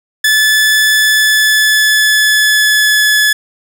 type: tone with pitch glide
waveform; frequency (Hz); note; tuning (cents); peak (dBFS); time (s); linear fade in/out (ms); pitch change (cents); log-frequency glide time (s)
sawtooth; 1734 to 1713.1; A6 to A6; -26 to -47; -4; 0.24-3.33; 5; -21; 0.95-3.01
effects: 7-bit